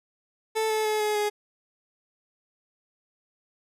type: tone with pitch steps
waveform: 30% pulse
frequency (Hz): 440 / 434.2 / 428.5 / 422.8 / 417.2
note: A4 / A4 / A4 / G#4 / G#4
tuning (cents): 0 / -23 / -46 / +31 / +8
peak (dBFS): -21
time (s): 0.55-1.3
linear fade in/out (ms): 20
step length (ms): 150
effects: resampled to 32000 Hz